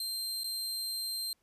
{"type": "tone with dropouts", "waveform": "sawtooth", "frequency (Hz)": 4156, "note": "C8", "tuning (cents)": -12, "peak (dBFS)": -31, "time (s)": [0, 1.33], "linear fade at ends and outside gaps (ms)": 2, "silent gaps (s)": [0.435, 0.442], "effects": ["pink hiss -75 dBFS RMS until 1.42 s", "resampled to 32000 Hz"]}